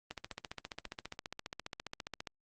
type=click train; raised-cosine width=0.2 ms; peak=-23 dBFS; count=33; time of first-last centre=0.11-2.272 s; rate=14.8 Hz; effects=Opus 32 kbps